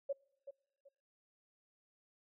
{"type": "tone with echo", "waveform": "sine", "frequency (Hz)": 554.4, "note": "C#5", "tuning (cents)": 0, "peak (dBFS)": -33, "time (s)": [0.09, 0.13], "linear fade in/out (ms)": 10, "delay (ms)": 380, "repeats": 2, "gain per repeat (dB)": -12, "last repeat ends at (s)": 0.89, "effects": ["noise-tail reverb RT60 1.0 s tail -26 dB re dry"]}